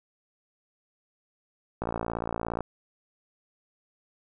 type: click train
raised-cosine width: 1 ms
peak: -16 dBFS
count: 46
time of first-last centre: 1.82-2.607 s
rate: 57.2 Hz
effects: none